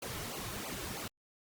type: noise with flanger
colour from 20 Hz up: pink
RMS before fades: -41 dBFS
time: 0.02-1.08 s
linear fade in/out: 5 ms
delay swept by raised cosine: 0.54 to 4.34 ms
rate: 3.1 Hz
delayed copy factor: -1
effects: Opus 48 kbps